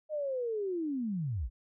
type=linear sweep; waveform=sine; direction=down; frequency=624 to 43 Hz; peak=-31 dBFS; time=0.09-1.5 s; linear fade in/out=50 ms; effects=none